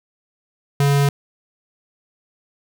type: tone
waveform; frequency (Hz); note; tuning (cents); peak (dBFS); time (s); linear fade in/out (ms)
square; 141.4; C#3; +35; -14; 0.8-1.09; 2
effects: 9-bit